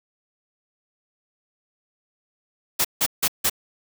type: noise bursts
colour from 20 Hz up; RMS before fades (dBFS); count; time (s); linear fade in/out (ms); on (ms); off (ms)
white; -20; 4; 2.79-3.498; 10; 57; 160
effects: none